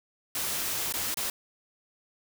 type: noise with dropouts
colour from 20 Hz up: white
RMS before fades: -31 dBFS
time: 0.35-1.3 s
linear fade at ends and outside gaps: 2 ms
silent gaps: 0.925-0.938 / 1.143-1.171 s
effects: none